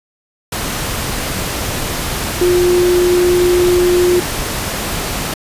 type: tone in noise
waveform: sine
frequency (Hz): 356.2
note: F4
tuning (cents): +34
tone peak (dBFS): -9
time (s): 2.41-4.2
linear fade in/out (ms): 5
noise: pink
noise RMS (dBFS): -20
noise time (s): 0.52-5.34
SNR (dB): +8
effects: resampled to 32000 Hz